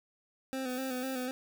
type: tone with vibrato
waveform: 25% pulse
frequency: 258.2 Hz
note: C4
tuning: 23 cents flat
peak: -30 dBFS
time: 0.53-1.31 s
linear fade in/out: 0 ms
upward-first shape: square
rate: 4 Hz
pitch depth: 39 cents each way
type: noise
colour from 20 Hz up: blue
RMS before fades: -49 dBFS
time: 0.68-1.27 s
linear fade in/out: 20 ms
effects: none